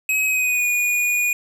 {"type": "tone with pitch glide", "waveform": "square", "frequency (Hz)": [2548, 2451], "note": ["D#7", "D#7"], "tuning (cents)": [41, -27], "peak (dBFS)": -18, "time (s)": [0.09, 1.33], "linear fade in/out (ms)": 2, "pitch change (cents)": -68, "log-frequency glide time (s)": [0.25, 0.67], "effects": []}